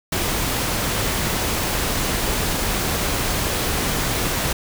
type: noise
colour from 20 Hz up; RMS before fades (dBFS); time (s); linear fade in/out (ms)
pink; -22; 0.12-4.53; 5
effects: none